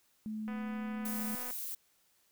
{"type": "tone", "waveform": "sine", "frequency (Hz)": 216.1, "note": "A3", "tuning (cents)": -31, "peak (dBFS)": -36, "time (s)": [0.26, 1.35], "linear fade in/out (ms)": 0}
{"type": "click train", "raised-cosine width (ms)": 0.5, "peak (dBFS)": -33, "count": 257, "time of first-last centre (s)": [0.48, 1.508], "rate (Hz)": 249}
{"type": "noise", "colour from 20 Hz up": "violet", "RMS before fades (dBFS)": -40, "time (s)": [1.05, 1.75], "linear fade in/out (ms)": 5}
{"effects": ["white hiss -71 dBFS RMS until 2.31 s"]}